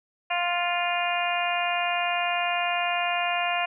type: harmonic tone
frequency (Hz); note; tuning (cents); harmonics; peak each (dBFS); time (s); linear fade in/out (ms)
350; F4; +4; 2 / 3 / 4 / 5 / 6 / 7 / 8; -27 / -32 / -35 / -34 / -36 / -30 / -32; 0.3-3.66; 10
effects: none